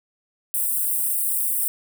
white high-pass noise, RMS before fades -23 dBFS, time 0.54-1.68 s, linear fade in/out 0 ms, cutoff 8200 Hz, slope 96 dB/octave, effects none

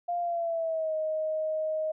sine tone with pitch glide, 698.5 to 625.9 Hz, F5 to D#5, 0 to +10 cents, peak -27 dBFS, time 0.08-1.92 s, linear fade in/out 10 ms, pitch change -190 cents, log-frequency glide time 0.2-0.95 s, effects none

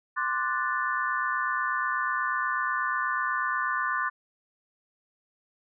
sine chord, D dominant seventh, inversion third, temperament equal, 1046.5 / 1174.7 / 1480 / 1760 Hz, C6 / D6 / F#6 / A6, 0 / 0 / 0 / 0 cents, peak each -31 dBFS, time 0.16-4.1 s, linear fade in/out 20 ms, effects none

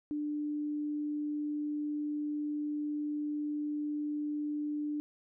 sine tone, 297 Hz, D4, 20 cents sharp, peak -32 dBFS, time 0.11-5 s, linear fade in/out 0 ms, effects none

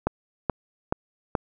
click train, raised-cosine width 1 ms, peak -8 dBFS, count 4, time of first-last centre 0.07-1.352 s, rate 2.34 Hz, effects none

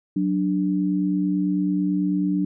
sine tone pair together, 185.3 / 294.4 Hz, F#3 / D4, +3 / +4 cents, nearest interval minor sixth, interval 801 cents, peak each -22 dBFS, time 0.16-2.45 s, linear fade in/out 5 ms, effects none

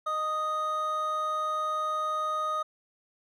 triangle tone pair together, 618.1 / 1244.5 Hz, D#5 / D#6, -12 / 0 cents, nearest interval octave, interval 1212 cents, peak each -34 / -26 dBFS, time 0.06-2.63 s, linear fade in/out 10 ms, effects none

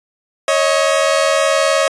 sawtooth tone pair together, 553 / 632.3 Hz, C#5 / D#5, -4 / +28 cents, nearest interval major second, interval 232 cents, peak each -11 dBFS, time 0.48-1.88 s, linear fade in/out 2 ms, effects resampled to 22050 Hz

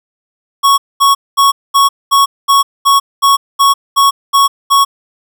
square tone bursts, 1108.7 Hz, C#6, in tune, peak -6 dBFS, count 12, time 0.63-4.85 s, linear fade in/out 20 ms, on 150 ms, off 220 ms, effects none

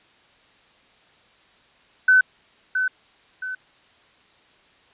sine tone with echo, 1513 Hz, F#6, 38 cents sharp, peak -11 dBFS, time 2.08-2.21 s, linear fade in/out 5 ms, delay 670 ms, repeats 2, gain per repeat -8 dB, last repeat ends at 3.55 s, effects white hiss -56 dBFS RMS until 4.93 s + resampled to 8000 Hz

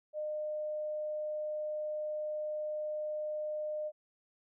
sine tone, 608 Hz, D#5, 40 cents flat, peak -34 dBFS, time 0.13-3.92 s, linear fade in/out 50 ms, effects none

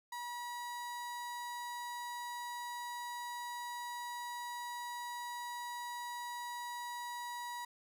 35% pulse tone, 965 Hz, B5, 40 cents flat, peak -39 dBFS, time 0.12-7.65 s, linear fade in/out 5 ms, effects none

